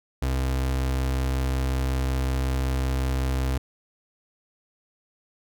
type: tone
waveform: 35% pulse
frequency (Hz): 65.41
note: C2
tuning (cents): 0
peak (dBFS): -21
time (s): 0.22-3.58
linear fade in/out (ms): 5
effects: none